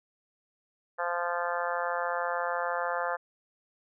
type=harmonic tone; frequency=173.7 Hz; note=F3; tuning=9 cents flat; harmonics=3 / 4 / 5 / 6 / 7 / 8 / 9 / 10; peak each=-34 / -35 / -36 / -37 / -37 / -38 / -39 / -39 dBFS; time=0.98-3.17 s; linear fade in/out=20 ms; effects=none